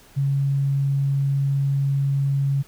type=tone; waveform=sine; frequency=138.59 Hz; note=C#3; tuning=in tune; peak=-18 dBFS; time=0.16-2.63 s; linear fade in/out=20 ms; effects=pink hiss -51 dBFS RMS until 2.67 s